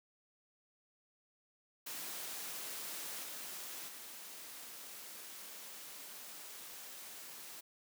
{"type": "noise with level steps", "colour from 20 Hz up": "white", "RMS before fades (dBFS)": [-44, -46, -50], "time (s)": [1.86, 7.61], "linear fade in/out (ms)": 10, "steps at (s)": [3.22, 3.87], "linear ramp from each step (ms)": 20, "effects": ["high-pass 200 Hz 12 dB/octave"]}